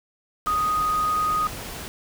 sine tone in noise, 1244.5 Hz, D#6, in tune, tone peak -20 dBFS, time 0.47-1.47 s, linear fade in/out 0 ms, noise pink, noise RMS -35 dBFS, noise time 0.46-1.88 s, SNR +12 dB, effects none

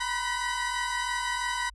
30% pulse tone cluster, 965 / 1008 / 1510 / 1936 Hz, B5 / B5 / F#6 / B6, -40 / +35 / +35 / -35 cents, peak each -29 / -31 / -33 / -33 dBFS, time 0-1.7 s, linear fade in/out 10 ms, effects added 50 Hz sine -48 dBFS peak until 1.74 s + resampled to 24000 Hz

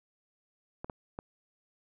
clicks, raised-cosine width 1 ms, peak -24 dBFS, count 3, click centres 0.845 / 0.898 / 1.189 s, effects none

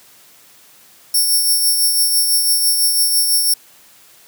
5% pulse tone with tremolo, 5460 Hz, F8, 40 cents flat, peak -5 dBFS, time 1.14-3.54 s, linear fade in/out 5 ms, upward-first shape triangle, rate 6 Hz, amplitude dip 45%, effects white hiss -47 dBFS RMS until 4.27 s + high-pass 80 Hz 12 dB/octave

